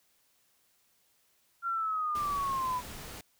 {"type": "linear sweep", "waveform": "sine", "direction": "down", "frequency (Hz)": [1386, 982], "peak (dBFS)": -29, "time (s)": [1.62, 2.82], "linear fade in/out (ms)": 50}
{"type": "noise", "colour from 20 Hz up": "pink", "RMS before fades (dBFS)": -44, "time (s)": [2.15, 3.21], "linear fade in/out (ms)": 2}
{"effects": ["white hiss -70 dBFS RMS until 3.39 s"]}